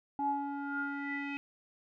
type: tone with low-pass filter sweep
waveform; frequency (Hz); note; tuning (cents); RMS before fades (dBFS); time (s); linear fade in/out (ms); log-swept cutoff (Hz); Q
square; 282.2; C#4; +31; -36; 0.19-1.37; 0; 780 to 2500; 9.2
effects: none